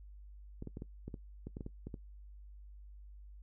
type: clicks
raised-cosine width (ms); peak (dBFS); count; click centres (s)
3; -30; 12; 0.624 / 0.673 / 0.771 / 0.821 / 1.08 / 1.142 / 1.47 / 1.569 / 1.608 / 1.664 / 1.87 / 1.942
effects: noise-tail reverb RT60 0.1 s tail -19 dB re dry + added 50 Hz sine -50 dBFS peak until 3.42 s